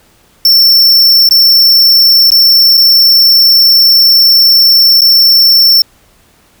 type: tone with dropouts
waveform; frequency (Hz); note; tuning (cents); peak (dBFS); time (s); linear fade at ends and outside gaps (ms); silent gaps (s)
square; 5410; E8; +44; -3; 0.45-5.82; 2; 1.29-1.309 / 2.304-2.318 / 2.772-2.776 / 5.009-5.017
effects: pink hiss -47 dBFS RMS until 6.6 s